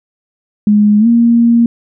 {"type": "tone with pitch glide", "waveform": "sine", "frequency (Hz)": [208.6, 234.1], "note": ["G#3", "A#3"], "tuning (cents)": [8, 8], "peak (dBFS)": -5, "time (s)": [0.67, 1.66], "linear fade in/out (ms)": 2, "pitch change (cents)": 200, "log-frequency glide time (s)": [0.99, 1.07], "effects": []}